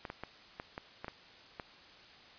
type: clicks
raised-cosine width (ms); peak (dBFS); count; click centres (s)
0.5; -25; 8; 0.052 / 0.101 / 0.236 / 0.599 / 0.779 / 1.045 / 1.082 / 1.598
effects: white hiss -56 dBFS RMS until 2.38 s + resampled to 11025 Hz